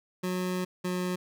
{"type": "tone pair in turn", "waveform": "25% pulse", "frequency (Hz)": [182.5, 181.13], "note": ["F#3", "F#3"], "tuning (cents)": [-24, -37], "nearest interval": "unison", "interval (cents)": 13, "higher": "first", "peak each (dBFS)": -25, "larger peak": "neither", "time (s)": [[0.23, 0.65], [0.84, 1.16]], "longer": "first", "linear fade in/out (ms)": 10, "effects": []}